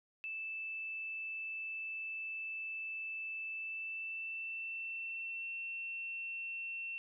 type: tone with pitch glide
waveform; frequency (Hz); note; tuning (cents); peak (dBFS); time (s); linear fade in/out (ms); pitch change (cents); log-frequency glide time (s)
sine; 2637 to 2700; E7 to E7; 0 to +41; -39; 0.24-6.98; 0; +41; 3.51-5.47
effects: none